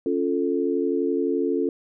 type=chord; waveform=sine; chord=Db augmented; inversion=none; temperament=equal; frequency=277.2 / 349.2 / 440 Hz; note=Db4 / F4 / A4; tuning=0 / 0 / 0 cents; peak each=-25 dBFS; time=0.06-1.69 s; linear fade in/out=2 ms; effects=none